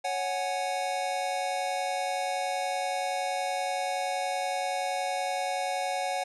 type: chord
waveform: square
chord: C# suspended fourth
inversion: none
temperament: equal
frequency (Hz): 554.4 / 740 / 830.6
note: C#5 / F#5 / G#5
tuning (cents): 0 / 0 / 0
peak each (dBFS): -35 / -31 / -37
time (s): 0.04-6.24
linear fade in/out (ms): 10
effects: resampled to 24000 Hz